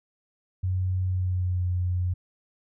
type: tone with pitch glide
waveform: sine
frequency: 92.5 to 89.97 Hz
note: F#2 to F#2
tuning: 0 to -48 cents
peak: -23 dBFS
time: 0.63-2.14 s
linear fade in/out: 10 ms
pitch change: -48 cents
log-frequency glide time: 1.06-1.65 s
effects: none